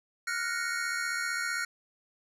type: chord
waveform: square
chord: Gb major seventh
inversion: third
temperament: equal with one note detuned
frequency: 1396.9 / 1472.3 / 1864.7 / 2217 Hz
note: F6 / Gb6 / Bb6 / Db7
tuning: 0 / -9 / 0 / 0 cents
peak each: -35 / -36 / -37 / -39 dBFS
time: 0.27-1.65 s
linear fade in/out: 5 ms
effects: low-pass 11000 Hz 12 dB/octave